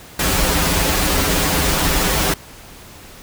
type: noise with comb filter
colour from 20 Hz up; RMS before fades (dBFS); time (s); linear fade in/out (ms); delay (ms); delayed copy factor
pink; -17; 0.19-2.34; 5; 8.6; -0.85
effects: pink hiss -40 dBFS RMS until 3.22 s